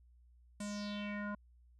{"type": "tone with low-pass filter sweep", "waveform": "square", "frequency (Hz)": 206, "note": "G#3", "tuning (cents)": -14, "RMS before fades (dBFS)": -41, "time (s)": [0.6, 1.35], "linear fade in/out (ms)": 5, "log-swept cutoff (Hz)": [8800, 1200], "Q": 4.3, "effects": ["added 60 Hz sine -61 dBFS peak until 1.79 s"]}